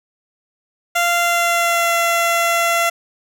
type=tone with pitch glide; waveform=15% pulse; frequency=692 to 680.5 Hz; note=F5 to F5; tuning=-16 to -45 cents; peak=-8 dBFS; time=0.95-2.9 s; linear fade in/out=10 ms; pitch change=-29 cents; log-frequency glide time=1.17-1.95 s; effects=none